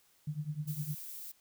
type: tone with tremolo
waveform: sine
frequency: 150.5 Hz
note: D3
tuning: 43 cents sharp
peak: -31 dBFS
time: 0.27-0.95 s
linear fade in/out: 5 ms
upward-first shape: triangle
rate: 9.8 Hz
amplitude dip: 95%
type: noise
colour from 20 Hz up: violet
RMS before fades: -45 dBFS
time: 0.67-1.32 s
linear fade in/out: 10 ms
effects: white hiss -68 dBFS RMS until 1.4 s